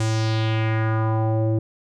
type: tone with low-pass filter sweep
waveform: square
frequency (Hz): 110.7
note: A2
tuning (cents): +11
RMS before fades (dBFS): -21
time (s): 0-1.59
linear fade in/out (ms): 5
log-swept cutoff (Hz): 7900 to 420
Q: 2.3
effects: none